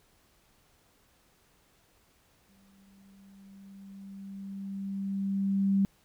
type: tone with exponential growth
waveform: sine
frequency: 196 Hz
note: G3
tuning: in tune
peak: -21 dBFS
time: 2.49-5.85 s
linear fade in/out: 0 ms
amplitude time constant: 730 ms
effects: pink hiss -66 dBFS RMS until 6.04 s